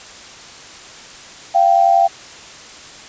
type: tone pair together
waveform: sine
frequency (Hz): 688.7 / 780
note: F5 / G5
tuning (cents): -24 / -9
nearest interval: major second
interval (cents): 215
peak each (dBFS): -12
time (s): 1.54-2.08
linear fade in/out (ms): 20
effects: white hiss -37 dBFS RMS until 3.08 s + resampled to 16000 Hz